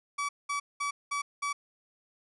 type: tone bursts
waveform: 30% pulse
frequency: 1145 Hz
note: D6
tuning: 44 cents flat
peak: -27 dBFS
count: 5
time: 0.18-1.53 s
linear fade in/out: 10 ms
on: 110 ms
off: 200 ms
effects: resampled to 24000 Hz